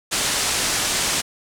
white low-pass noise, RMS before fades -22 dBFS, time 0.11-1.22 s, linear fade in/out 20 ms, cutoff 9100 Hz, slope 24 dB/octave, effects none

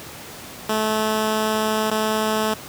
10% pulse tone with dropouts, 217 Hz, A3, 24 cents flat, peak -11 dBFS, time 0.69-2.54 s, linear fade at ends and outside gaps 5 ms, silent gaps 1.904-1.911 s, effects pink hiss -37 dBFS RMS until 2.68 s + high-pass 100 Hz 12 dB/octave

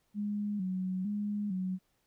sine tone with vibrato, 196 Hz, G3, in tune, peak -31 dBFS, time 0.14-1.79 s, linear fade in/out 50 ms, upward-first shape square, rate 1.1 Hz, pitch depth 92 cents each way, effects pink hiss -75 dBFS RMS until 2.06 s

